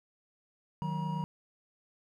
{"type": "tone cluster", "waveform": "triangle", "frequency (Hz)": [155.9, 184.6, 955], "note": ["D#3", "F#3", "A#5"], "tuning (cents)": [4, -4, 42], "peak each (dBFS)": [-32, -35, -36], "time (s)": [0.82, 1.24], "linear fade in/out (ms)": 0, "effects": []}